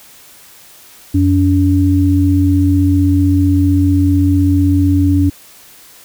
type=tone pair together; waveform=sine; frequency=89.8 / 285.1 Hz; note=F2 / C#4; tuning=+49 / +49 cents; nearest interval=octave + minor sixth; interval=2000 cents; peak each=-11 dBFS; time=1.14-5.3 s; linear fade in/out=10 ms; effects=white hiss -41 dBFS RMS until 6.04 s